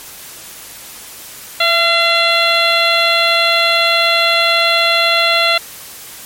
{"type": "harmonic tone with a mistuned harmonic", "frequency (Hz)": 684, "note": "F5", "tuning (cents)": -36, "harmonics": [1, 2, 3, 4, 5, 6], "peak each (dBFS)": [-17, -17, -17, -17, -17, -17], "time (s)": [1.6, 5.58], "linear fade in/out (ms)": 5, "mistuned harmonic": 1, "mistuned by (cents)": -37, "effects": ["white hiss -33 dBFS RMS until 6.25 s", "MP3 64 kbps"]}